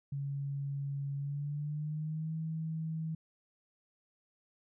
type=tone with pitch glide; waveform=sine; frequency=140.1 to 160.01 Hz; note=C#3 to D#3; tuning=+19 to +49 cents; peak=-34 dBFS; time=0.12-3.15 s; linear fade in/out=5 ms; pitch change=+230 cents; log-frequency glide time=1.16-2.34 s; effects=none